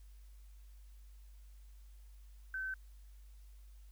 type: tone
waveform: sine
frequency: 1535 Hz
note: G6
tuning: 37 cents flat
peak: -37 dBFS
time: 2.54-2.74 s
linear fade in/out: 2 ms
effects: added 50 Hz sine -53 dBFS peak until 3.91 s + white hiss -72 dBFS RMS until 3.91 s

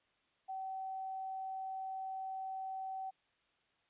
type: tone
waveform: sine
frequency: 764 Hz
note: G5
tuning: 45 cents flat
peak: -39 dBFS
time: 0.48-3.11 s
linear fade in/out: 20 ms
effects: white hiss -75 dBFS RMS until 3.89 s + resampled to 8000 Hz

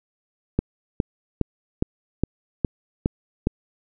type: click train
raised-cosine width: 3 ms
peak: -6 dBFS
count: 8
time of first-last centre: 0.59-3.471 s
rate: 2.43 Hz
effects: none

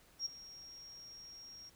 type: tone with ADSR envelope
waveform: sine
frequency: 5588 Hz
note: F8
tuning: in tune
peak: -32 dBFS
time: 0.19-1.7 s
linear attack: 68 ms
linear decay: 10 ms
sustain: -18 dB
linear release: 16 ms
effects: tanh soft clip ceiling -30 dBFS + pink hiss -65 dBFS RMS until 1.75 s

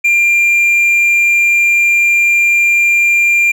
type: tone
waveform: triangle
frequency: 2388 Hz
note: D7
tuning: 28 cents sharp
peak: -6 dBFS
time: 0.04-3.52 s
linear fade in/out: 10 ms
effects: none

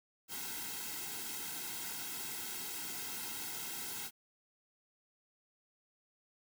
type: noise with comb filter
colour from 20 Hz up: white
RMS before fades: -42 dBFS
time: 0.28-4.11 s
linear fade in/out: 50 ms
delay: 1.7 ms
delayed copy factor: -1
effects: none

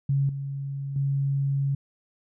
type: tone with level steps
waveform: sine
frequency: 138.59 Hz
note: C#3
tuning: in tune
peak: -20 / -29 / -22 dBFS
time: 0.09-1.75 s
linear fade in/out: 5 ms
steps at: 0.29 / 0.96 s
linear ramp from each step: 2 ms
effects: none

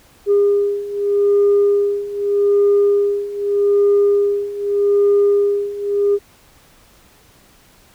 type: beating tone pair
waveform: sine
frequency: 404.8 / 405.62 Hz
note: G#4 / G#4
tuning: -44 / -41 cents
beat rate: 0.82 Hz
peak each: -16 / -13 dBFS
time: 0.26-6.19 s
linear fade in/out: 50 ms
effects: tanh soft clip ceiling -7 dBFS + pink hiss -50 dBFS RMS until 7.94 s

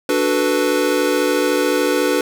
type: chord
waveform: square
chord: B minor seventh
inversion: first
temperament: equal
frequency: 293.7 / 370 / 440 / 493.9 Hz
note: D4 / F#4 / A4 / B4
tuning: 0 / 0 / 0 / 0 cents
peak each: -21 / -22 / -23 / -20 dBFS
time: 0.09-2.21 s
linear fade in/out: 2 ms
effects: none

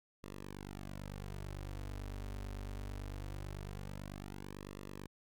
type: tone with flanger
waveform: sawtooth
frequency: 49 Hz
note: G1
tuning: in tune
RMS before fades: -45 dBFS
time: 0.23-5.07 s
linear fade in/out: 10 ms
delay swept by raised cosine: 1.3 to 6.1 ms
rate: 0.22 Hz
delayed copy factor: -1
effects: none

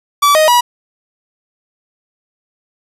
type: tone with pitch steps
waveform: 45% pulse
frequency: 1153 / 623 / 969 Hz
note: D6 / D#5 / B5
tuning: -32 / +2 / -33 cents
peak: -7 dBFS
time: 0.22-0.61 s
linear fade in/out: 10 ms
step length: 130 ms
effects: resampled to 32000 Hz + 8-bit

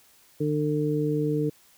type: harmonic tone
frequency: 150 Hz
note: D3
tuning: 37 cents sharp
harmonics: 1 / 2 / 3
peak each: -27 / -27 / -27 dBFS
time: 0.4-1.5 s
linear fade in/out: 10 ms
effects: white hiss -58 dBFS RMS until 1.77 s

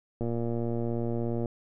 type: click train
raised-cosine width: 2 ms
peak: -19 dBFS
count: 147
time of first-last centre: 0.21-1.458 s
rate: 117 Hz
effects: none

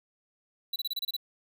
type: tone bursts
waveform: square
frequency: 3951 Hz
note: B7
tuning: in tune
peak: -30 dBFS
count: 8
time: 0.73-1.166 s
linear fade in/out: 5 ms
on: 30 ms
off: 28 ms
effects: none

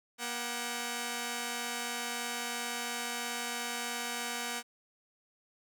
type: tone pair together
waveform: 5% pulse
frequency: 238.3 / 758 Hz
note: A#3 / F#5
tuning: +38 / +42 cents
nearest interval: octave + minor sixth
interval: 2004 cents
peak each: -26 dBFS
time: 0.18-4.63 s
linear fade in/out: 50 ms
effects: none

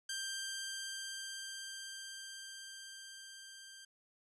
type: tone with level ramp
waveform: 10% pulse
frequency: 1579 Hz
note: G6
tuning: 12 cents sharp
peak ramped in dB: -29 to -43 dBFS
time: 0.09-3.85 s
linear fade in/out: 5 ms
effects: low-pass 10000 Hz 12 dB/octave

